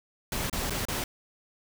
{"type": "noise with dropouts", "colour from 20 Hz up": "pink", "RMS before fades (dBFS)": -31, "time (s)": [0.32, 1.04], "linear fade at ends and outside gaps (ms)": 2, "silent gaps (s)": [[0.498, 0.528], [0.698, 0.705], [0.853, 0.884]], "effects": []}